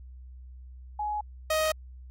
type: tone pair in turn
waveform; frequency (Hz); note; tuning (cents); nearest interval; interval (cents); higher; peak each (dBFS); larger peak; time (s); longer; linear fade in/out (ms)
sine / sawtooth; 840 / 626.6; G#5 / D#5; +19 / +12; perfect fourth; 507; first; -28 / -20; second; 0.99-1.21 / 1.5-1.72; neither; 5
effects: added 63 Hz sine -43 dBFS peak until 2.1 s + AAC 64 kbps